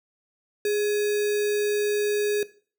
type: tone with sample-and-hold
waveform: sine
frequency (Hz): 415.3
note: G#4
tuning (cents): 0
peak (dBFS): -21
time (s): 0.65-2.43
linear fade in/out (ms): 2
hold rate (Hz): 2100
effects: noise-tail reverb RT60 0.4 s tail -17 dB re dry